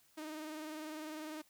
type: tone with vibrato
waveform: sawtooth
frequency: 309.5 Hz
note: D#4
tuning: 9 cents flat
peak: -39 dBFS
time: 0.17-1.42 s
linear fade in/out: 10 ms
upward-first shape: square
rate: 20 Hz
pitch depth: 36 cents each way
effects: white hiss -69 dBFS RMS until 1.49 s